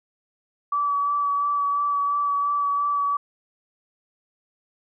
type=tone with vibrato; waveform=sine; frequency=1148 Hz; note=D6; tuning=40 cents flat; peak=-20 dBFS; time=0.72-3.17 s; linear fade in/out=5 ms; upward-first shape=sine; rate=2.9 Hz; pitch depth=16 cents each way; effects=none